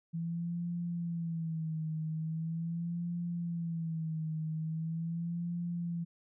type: tone with vibrato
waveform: sine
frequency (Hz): 164.9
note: E3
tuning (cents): +1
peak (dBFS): -33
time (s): 0.13-6.05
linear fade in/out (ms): 20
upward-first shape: sine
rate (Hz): 0.41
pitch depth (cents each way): 81
effects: none